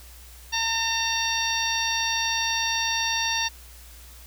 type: harmonic tone with a mistuned harmonic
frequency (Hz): 908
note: A#5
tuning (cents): -46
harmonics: 1 / 2 / 3 / 4 / 5 / 6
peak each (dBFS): -30 / -30 / -30 / -30 / -30 / -30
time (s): 0.52-3.49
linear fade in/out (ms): 20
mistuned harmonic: 6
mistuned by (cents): +64
effects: added 60 Hz sine -45 dBFS peak until 4.26 s + white hiss -49 dBFS RMS until 4.26 s